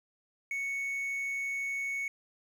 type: tone with quantisation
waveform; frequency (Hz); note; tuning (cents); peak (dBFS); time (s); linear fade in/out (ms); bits
triangle; 2217; C#7; 0; -30; 0.51-2.08; 2; 10
effects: none